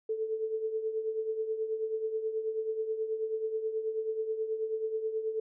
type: tone with tremolo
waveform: sine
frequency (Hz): 440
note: A4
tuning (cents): 0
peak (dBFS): -27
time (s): 0.09-5.4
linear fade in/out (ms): 5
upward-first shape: triangle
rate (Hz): 9.3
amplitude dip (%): 70
effects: none